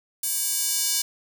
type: tone with high-pass filter sweep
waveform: square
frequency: 326.4 Hz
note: E4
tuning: 17 cents flat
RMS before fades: -25 dBFS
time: 0.23-1.02 s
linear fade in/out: 5 ms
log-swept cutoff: 8900 to 5700 Hz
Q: 1.2
effects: none